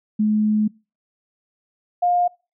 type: tone pair in turn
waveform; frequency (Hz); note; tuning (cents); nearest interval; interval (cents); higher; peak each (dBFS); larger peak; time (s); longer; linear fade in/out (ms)
sine; 213.2 / 708.7; G#3 / F5; +46 / +25; octave + major sixth; 2079; second; -15; neither; 0.19-0.68 / 2.02-2.28; first; 10
effects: noise-tail reverb RT60 0.3 s tail -24 dB re dry